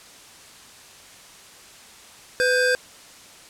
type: tone pair together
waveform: square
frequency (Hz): 501 / 1590.6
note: B4 / G6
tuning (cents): +25 / +25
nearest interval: octave + minor sixth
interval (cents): 2000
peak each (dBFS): -21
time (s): 2.4-2.75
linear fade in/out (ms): 0
effects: white hiss -46 dBFS RMS until 3.49 s + low-pass 9000 Hz 12 dB/octave